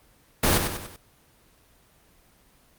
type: noise with echo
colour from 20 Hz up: pink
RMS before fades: -20 dBFS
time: 0.43-0.58 s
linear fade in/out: 5 ms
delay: 96 ms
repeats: 4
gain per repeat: -6 dB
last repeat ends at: 0.964 s
effects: pink hiss -59 dBFS RMS until 2.78 s + Opus 24 kbps